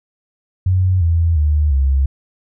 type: tone with pitch steps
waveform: sine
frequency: 92.5 / 83.37 / 75.13 / 67.71 Hz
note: F#2 / E2 / D2 / C#2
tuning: 0 / +20 / +40 / -40 cents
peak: -11 dBFS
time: 0.66-2.06 s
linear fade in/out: 5 ms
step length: 350 ms
effects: none